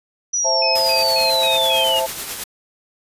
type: linear sweep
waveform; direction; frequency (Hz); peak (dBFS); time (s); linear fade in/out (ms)
sine; down; 5920 to 2810; -17; 0.33-2; 10
type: chord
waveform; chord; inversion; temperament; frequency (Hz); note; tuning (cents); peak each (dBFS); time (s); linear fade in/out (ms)
sine; A minor; first; just; 528 / 660 / 880; C5 / E5 / A5; +16 / +2 / 0; -22; 0.44-2.07; 20
type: tone bursts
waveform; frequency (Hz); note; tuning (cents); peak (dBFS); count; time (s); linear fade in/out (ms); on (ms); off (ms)
sine; 2533; D#7; +30; -23; 5; 0.62-1.84; 2; 140; 130
type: noise with tremolo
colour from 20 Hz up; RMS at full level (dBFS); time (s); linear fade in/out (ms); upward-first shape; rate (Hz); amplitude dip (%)
white; -26; 0.75-2.44; 5; sine; 9.1; 40
effects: resampled to 32000 Hz